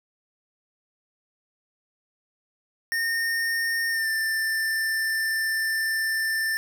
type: tone with pitch glide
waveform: square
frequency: 1832 to 1780.9 Hz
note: A#6 to A6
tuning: -31 to +20 cents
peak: -24 dBFS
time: 2.92-6.57 s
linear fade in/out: 0 ms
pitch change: -49 cents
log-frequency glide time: 3.9-4.08 s
effects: none